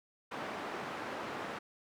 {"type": "band-pass noise", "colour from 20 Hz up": "white", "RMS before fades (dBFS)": -41, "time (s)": [0.31, 1.59], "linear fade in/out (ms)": 10, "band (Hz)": [170, 1300], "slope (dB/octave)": 12, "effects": []}